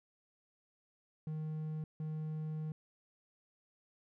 triangle tone bursts at uneven times, 155.56 Hz, D#3, in tune, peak -35 dBFS, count 2, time 1.27-1.84 / 2-2.72 s, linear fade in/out 2 ms, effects none

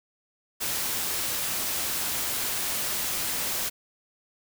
white noise, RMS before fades -29 dBFS, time 0.6-3.7 s, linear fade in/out 20 ms, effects none

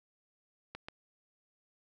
clicks, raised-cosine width 0.3 ms, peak -26 dBFS, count 2, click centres 0.75 / 0.885 s, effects none

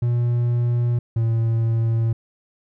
triangle tone pair in turn, 120 / 114.07 Hz, B2 / A#2, -49 / -37 cents, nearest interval minor second, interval 88 cents, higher first, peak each -15 dBFS, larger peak neither, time 0.02-0.99 / 1.16-2.13 s, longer neither, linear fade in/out 5 ms, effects none

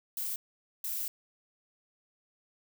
violet noise bursts at uneven times, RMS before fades -35 dBFS, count 2, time 0.17-0.36 / 0.84-1.08 s, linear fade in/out 2 ms, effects none

